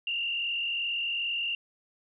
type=tone with frequency modulation; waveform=sine; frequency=2794 Hz; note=F7; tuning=in tune; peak=-28 dBFS; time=0.07-1.55 s; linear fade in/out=2 ms; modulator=42.5 Hz; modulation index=1.7; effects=none